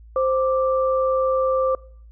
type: tone pair together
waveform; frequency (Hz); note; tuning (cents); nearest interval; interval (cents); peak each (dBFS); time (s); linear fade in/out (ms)
sine; 523.3 / 1174.7; C5 / D6; 0 / 0; octave + major second; 1400; -18 / -24; 0.16-1.75; 2
effects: noise-tail reverb RT60 0.6 s tail -24 dB re dry + added 56 Hz sine -42 dBFS peak until 2.11 s